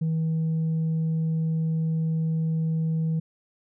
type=tone; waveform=sine; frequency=160.8 Hz; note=E3; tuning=43 cents flat; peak=-20 dBFS; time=0.01-3.2 s; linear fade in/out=10 ms; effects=tanh soft clip ceiling -21 dBFS